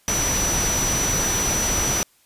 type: tone in noise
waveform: sine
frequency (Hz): 5920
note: F#8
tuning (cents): 0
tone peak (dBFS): -22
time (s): 0.08-2.03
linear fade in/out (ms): 0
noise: pink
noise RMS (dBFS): -24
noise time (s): 0.08-2.03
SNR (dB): -1
effects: white hiss -59 dBFS RMS until 2.25 s + resampled to 32000 Hz